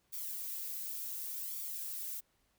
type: noise with flanger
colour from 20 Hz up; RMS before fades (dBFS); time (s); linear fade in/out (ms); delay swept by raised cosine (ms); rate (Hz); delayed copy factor
violet; -41; 0.12-2.21; 20; 0.86 to 3.06; 0.68; +0.6
effects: pink hiss -75 dBFS RMS until 2.58 s